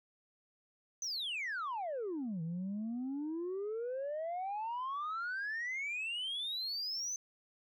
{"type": "exponential two-way sweep", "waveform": "sine", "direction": "down then up", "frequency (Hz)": [6240, 159.2, 6240], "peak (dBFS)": -34, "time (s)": [1.02, 7.16], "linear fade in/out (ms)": 2, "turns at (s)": 2.42, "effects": ["tanh soft clip ceiling -34 dBFS"]}